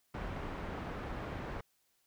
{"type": "low-pass noise", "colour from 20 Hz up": "pink", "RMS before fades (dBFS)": -41, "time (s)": [0.14, 1.61], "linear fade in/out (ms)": 5, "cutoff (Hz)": 1700, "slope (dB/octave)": 12, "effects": ["white hiss -75 dBFS RMS until 2.06 s"]}